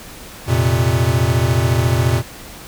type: chord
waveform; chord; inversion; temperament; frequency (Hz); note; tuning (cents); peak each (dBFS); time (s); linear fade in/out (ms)
square; F suspended fourth; none; equal; 87.31 / 116.54 / 130.81; F2 / Bb2 / C3; 0 / 0 / 0; -20 / -17 / -19; 0.46-2.23; 50
effects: pink hiss -36 dBFS RMS until 2.67 s